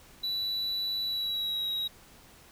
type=tone with pitch glide; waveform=triangle; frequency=3951 to 3830 Hz; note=B7 to A#7; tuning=0 to +46 cents; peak=-28 dBFS; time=0.23-1.88 s; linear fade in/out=10 ms; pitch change=-54 cents; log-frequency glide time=1.03-1.7 s; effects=pink hiss -55 dBFS RMS until 2.51 s